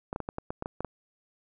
clicks, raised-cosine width 1 ms, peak -19 dBFS, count 10, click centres 0.129 / 0.161 / 0.203 / 0.289 / 0.384 / 0.505 / 0.624 / 0.659 / 0.806 / 0.847 s, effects none

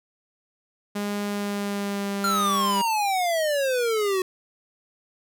sawtooth tone with pitch glide, 204.6 to 199.35 Hz, G#3 to G3, -26 to +29 cents, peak -22 dBFS, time 0.95-2.82 s, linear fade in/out 10 ms, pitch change -45 cents, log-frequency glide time 1.23-2.2 s
square exponential sweep, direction down, 1396.9 to 366.9 Hz, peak -22 dBFS, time 2.24-4.22 s, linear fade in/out 2 ms
effects none

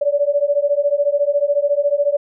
sine beating tone pair, 568 / 582 Hz, C#5 / D5, +42 / -16 cents, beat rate 14 Hz, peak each -17 dBFS, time 0.01-2.17 s, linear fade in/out 10 ms, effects none

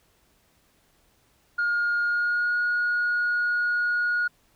sine tone with pitch glide, 1422 to 1443.5 Hz, F6 to F#6, +31 to -43 cents, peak -20 dBFS, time 1.58-4.28 s, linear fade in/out 10 ms, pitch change +26 cents, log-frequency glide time 2.02-2.57 s, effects tanh soft clip ceiling -19 dBFS + pink hiss -64 dBFS RMS until 4.55 s

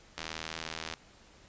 click train, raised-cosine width 0.2 ms, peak -19 dBFS, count 62, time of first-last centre 0.18-0.938 s, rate 80.5 Hz, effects pink hiss -58 dBFS RMS until 1.48 s + resampled to 16000 Hz

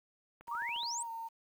click train, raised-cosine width 0.5 ms, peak -39 dBFS, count 7, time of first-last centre 0.41-0.833 s, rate 14.2 Hz
sine tone with pitch glide, 941 to 912.1 Hz, A#5 to A#5, +16 to -38 cents, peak -39 dBFS, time 0.47-1.29 s, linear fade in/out 20 ms, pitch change -54 cents, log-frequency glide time 1.03-1.1 s
sine exponential sweep, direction up, 1087 to 8750 Hz, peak -36 dBFS, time 0.51-1.03 s, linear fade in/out 5 ms
effects 10-bit

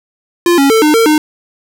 square tone with pitch steps, 347.1 / 276.9 / 445 / 303.3 / 454.8 / 305.5 Hz, F4 / C#4 / A4 / D#4 / A#4 / D#4, -11 / -2 / +20 / -44 / -43 / -32 cents, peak -7 dBFS, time 0.46-1.18 s, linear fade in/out 2 ms, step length 120 ms, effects none

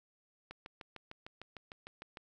click train, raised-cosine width 0.3 ms, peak -30 dBFS, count 12, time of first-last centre 0.51-2.172 s, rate 6.62 Hz, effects none

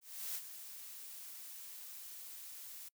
blue noise with ADSR envelope, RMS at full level -40 dBFS, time 0.01-2.89 s, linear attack 340 ms, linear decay 55 ms, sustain -10 dB, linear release 11 ms, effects noise-tail reverb RT60 0.1 s tail -26 dB re dry

